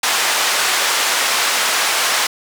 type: band-pass noise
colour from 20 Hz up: pink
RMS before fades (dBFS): -17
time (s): 0.03-2.27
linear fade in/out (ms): 5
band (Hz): 910 to 9600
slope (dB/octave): 12
effects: none